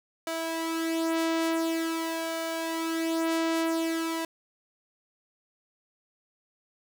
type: tone with flanger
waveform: sawtooth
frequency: 327.3 Hz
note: E4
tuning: 12 cents flat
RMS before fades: -29 dBFS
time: 0.27-4.25 s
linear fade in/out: 2 ms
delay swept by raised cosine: 1.7 to 3.1 ms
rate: 0.47 Hz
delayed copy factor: +0.6
effects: none